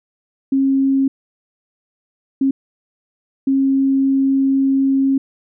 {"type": "tone bursts at uneven times", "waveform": "sine", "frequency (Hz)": 270.4, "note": "C#4", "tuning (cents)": -43, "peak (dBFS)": -12, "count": 3, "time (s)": [[0.52, 1.08], [2.41, 2.51], [3.47, 5.18]], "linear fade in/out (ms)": 5, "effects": []}